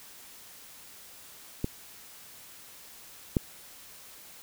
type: clicks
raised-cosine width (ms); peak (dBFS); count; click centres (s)
3; -15 / -10; 2; 1.644 / 3.368
effects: white hiss -50 dBFS RMS until 4.42 s